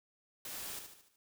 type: noise with echo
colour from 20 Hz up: white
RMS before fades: -44 dBFS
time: 0.45-0.79 s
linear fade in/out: 2 ms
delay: 74 ms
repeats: 5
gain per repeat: -6 dB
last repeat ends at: 1.16 s
effects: none